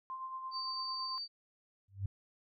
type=tone with tremolo; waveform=sine; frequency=1046.5 Hz; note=C6; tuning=in tune; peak=-38 dBFS; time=0.1-1.18 s; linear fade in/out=0 ms; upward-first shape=sine; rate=8.9 Hz; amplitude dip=45%
type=tone; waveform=sine; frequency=4612 Hz; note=D8; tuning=32 cents flat; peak=-38 dBFS; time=0.51-1.28 s; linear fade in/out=50 ms
type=tone with exponential growth; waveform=sine; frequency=98 Hz; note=G2; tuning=in tune; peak=-30 dBFS; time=1.88-2.06 s; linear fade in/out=5 ms; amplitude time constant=38 ms
effects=none